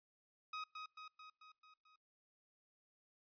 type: tone with echo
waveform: sawtooth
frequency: 1261 Hz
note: D#6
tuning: 23 cents sharp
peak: -39 dBFS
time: 0.53-0.64 s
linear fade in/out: 5 ms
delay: 220 ms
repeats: 6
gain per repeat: -4 dB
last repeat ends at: 1.96 s
effects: noise-tail reverb RT60 0.9 s tail -26 dB re dry + resampled to 11025 Hz